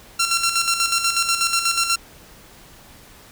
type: tone with tremolo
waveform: 10% pulse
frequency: 1363 Hz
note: F6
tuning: 43 cents flat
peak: -8 dBFS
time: 0.19-1.96 s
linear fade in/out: 10 ms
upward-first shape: square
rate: 8.2 Hz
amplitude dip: 55%
effects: pink hiss -46 dBFS RMS until 3.31 s